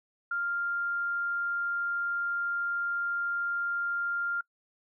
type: tone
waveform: sine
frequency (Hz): 1396.9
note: F6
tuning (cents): 0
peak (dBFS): -28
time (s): 0.31-4.41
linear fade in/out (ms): 5
effects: noise-tail reverb RT60 0.1 s tail -25 dB re dry